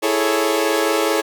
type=chord; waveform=sawtooth; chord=A major seventh; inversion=second; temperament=equal; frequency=329.6 / 415.3 / 440 / 554.4 Hz; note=E4 / G#4 / A4 / C#5; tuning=0 / 0 / 0 / 0 cents; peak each=-18 dBFS; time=0.02-1.22 s; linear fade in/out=20 ms; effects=none